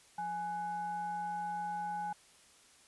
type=tone with frequency modulation; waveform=sine; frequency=835 Hz; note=G#5; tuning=9 cents sharp; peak=-35 dBFS; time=0.18-2.13 s; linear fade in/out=5 ms; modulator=659 Hz; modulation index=0.4; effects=white hiss -62 dBFS RMS until 2.87 s + resampled to 24000 Hz